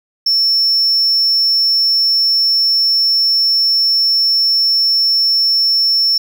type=tone; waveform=triangle; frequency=5400 Hz; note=E8; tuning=41 cents sharp; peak=-9 dBFS; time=0.26-6.18 s; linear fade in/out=5 ms; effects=8-bit